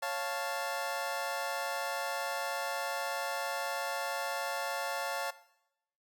25% pulse chord, Db augmented, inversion none, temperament equal, 554.4 / 698.5 / 880 Hz, Db5 / F5 / A5, 0 / 0 / 0 cents, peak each -34 dBFS, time 0.02-5.31 s, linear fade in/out 10 ms, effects noise-tail reverb RT60 0.8 s tail -17 dB re dry

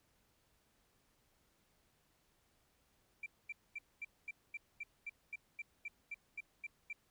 sine tone bursts, 2349 Hz, D7, in tune, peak -40 dBFS, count 15, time 3.23-6.93 s, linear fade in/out 5 ms, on 32 ms, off 230 ms, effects tanh soft clip ceiling -36 dBFS + pink hiss -75 dBFS RMS until 7.1 s

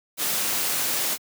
white noise, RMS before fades -25 dBFS, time 0.17-1.18 s, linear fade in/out 50 ms, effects high-pass 150 Hz 12 dB/octave

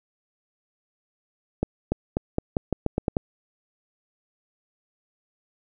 accelerating click train, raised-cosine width 2 ms, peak -9 dBFS, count 10, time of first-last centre 1.63-3.168 s, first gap 290 ms, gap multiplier 0.86, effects none

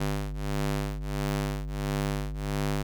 sawtooth ring-modulated tone, 100.3 Hz, G2, 40 cents sharp, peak -21 dBFS, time 0-2.83 s, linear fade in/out 10 ms, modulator 50.9 Hz, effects none

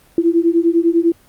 sine beating tone pair, 331.3 / 341.3 Hz, E4 / F4, +9 / -40 cents, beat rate 10 Hz, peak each -14 dBFS, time 0.18-1.12 s, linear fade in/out 2 ms, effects pink hiss -51 dBFS RMS until 1.28 s + Opus 32 kbps

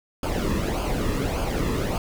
brown noise with flanger, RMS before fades -25 dBFS, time 0.23-1.98 s, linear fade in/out 2 ms, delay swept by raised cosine 0.52 to 1.36 ms, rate 1.7 Hz, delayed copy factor -0.65, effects none

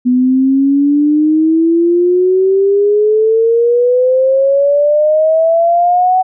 sine exponential sweep, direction up, 246.9 to 752 Hz, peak -7 dBFS, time 0.05-6.23 s, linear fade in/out 20 ms, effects none

